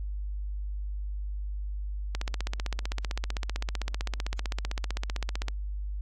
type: click train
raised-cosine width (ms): 0.2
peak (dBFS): -15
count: 53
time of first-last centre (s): 2.15-5.483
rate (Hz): 15.6
effects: added 50 Hz sine -31 dBFS peak until 6.01 s + AAC 64 kbps